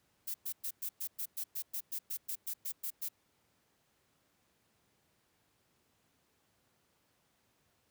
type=noise bursts; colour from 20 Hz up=violet; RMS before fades=-38 dBFS; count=16; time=0.27-3.088 s; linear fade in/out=10 ms; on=73 ms; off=110 ms; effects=pink hiss -74 dBFS RMS until 7.9 s + high-pass 80 Hz 12 dB/octave